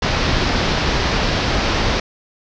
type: low-pass noise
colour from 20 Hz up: pink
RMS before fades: -18 dBFS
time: 0.02-2 s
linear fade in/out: 5 ms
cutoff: 5600 Hz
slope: 48 dB/octave
effects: none